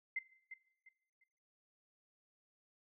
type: tone with echo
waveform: sine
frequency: 2074 Hz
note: C7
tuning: 16 cents flat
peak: -35 dBFS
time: 0.16-0.19 s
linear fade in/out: 5 ms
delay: 350 ms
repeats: 3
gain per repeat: -11 dB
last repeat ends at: 1.24 s
effects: noise-tail reverb RT60 0.8 s tail -19 dB re dry